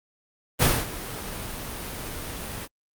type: noise with ADSR envelope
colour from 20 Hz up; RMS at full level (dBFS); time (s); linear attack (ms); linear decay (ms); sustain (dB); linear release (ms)
pink; -18; 0.59-2.68; 32; 230; -16; 42
effects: Opus 32 kbps